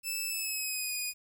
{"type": "tone with pitch glide", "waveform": "10% pulse", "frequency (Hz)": [2633, 2471], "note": ["E7", "D#7"], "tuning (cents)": [-3, -13], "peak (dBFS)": -24, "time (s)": [0.03, 1.14], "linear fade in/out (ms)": 50, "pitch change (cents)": -110, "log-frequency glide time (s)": [0.29, 0.94], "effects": ["10-bit"]}